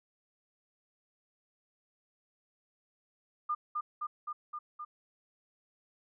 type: tone with echo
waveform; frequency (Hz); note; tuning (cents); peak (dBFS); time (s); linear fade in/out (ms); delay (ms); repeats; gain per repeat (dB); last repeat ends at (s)
sine; 1209; D6; +50; -29; 3.49-3.55; 10; 260; 5; -2; 4.85
effects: none